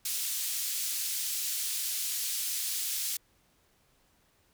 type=band-pass noise; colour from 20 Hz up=white; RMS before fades=-33 dBFS; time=0.05-3.17 s; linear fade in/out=5 ms; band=3400 to 16000 Hz; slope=12 dB/octave; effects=pink hiss -68 dBFS RMS until 4.53 s